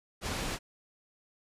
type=low-pass noise; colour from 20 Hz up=pink; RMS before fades=-35 dBFS; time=0.21-0.59 s; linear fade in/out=50 ms; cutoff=8300 Hz; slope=12 dB/octave; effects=resampled to 32000 Hz